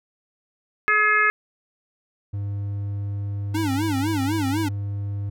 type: harmonic tone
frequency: 424.3 Hz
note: G#4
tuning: 37 cents sharp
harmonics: 1 / 3 / 4 / 5 / 6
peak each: -31 / -21 / -19 / -22 / -28 dBFS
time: 0.88-1.3 s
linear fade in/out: 0 ms
type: tone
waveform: triangle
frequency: 100.9 Hz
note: G#2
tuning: 49 cents flat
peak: -23 dBFS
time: 2.33-5.3 s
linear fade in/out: 10 ms
type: tone with vibrato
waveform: square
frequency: 293.7 Hz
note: D4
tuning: in tune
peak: -23 dBFS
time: 3.54-4.69 s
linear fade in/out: 10 ms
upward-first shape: sine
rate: 4 Hz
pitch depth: 190 cents each way
effects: none